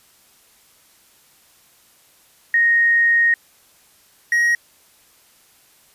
sine / triangle tone pair in turn, 1864.7 / 1888.5 Hz, A#6 / A#6, 0 / +22 cents, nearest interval unison, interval 22 cents, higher second, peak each -12 dBFS, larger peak neither, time 2.54-3.34 / 4.32-4.55 s, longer first, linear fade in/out 2 ms, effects white hiss -54 dBFS RMS until 5.94 s + resampled to 32000 Hz

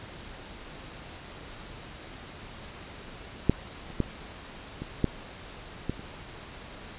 clicks, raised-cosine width 3 ms, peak -6 / -29 / -11 / -22 / -9 / -15 / -28 dBFS, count 7, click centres 3.496 / 3.903 / 4.003 / 4.82 / 5.043 / 5.896 / 5.994 s, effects pink hiss -44 dBFS RMS until 6.98 s + resampled to 8000 Hz

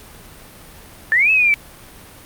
sine linear two-way sweep, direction up then down, 1725 to 2618 to 2288 Hz, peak -11 dBFS, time 1.12-1.54 s, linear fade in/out 0 ms, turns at 1.31 s, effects pink hiss -41 dBFS RMS until 2.25 s + Opus 48 kbps

